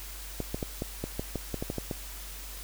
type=clicks; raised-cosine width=2 ms; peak=-18 dBFS; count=12; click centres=0.403 / 0.545 / 0.628 / 0.821 / 1.04 / 1.195 / 1.357 / 1.543 / 1.625 / 1.701 / 1.783 / 1.912 s; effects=added 48 Hz sine -42 dBFS peak until 2.63 s + white hiss -44 dBFS RMS until 2.63 s